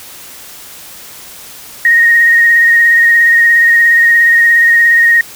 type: tone with vibrato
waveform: sine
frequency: 1864.7 Hz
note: A#6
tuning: in tune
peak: -4 dBFS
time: 1.85-5.21 s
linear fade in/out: 2 ms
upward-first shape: sine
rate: 17 Hz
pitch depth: 19 cents each way
effects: white hiss -32 dBFS RMS until 5.35 s